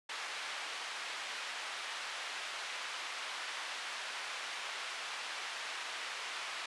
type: band-pass noise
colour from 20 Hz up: white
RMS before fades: -42 dBFS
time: 0.09-6.66 s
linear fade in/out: 5 ms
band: 820 to 3100 Hz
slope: 12 dB/octave
effects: resampled to 24000 Hz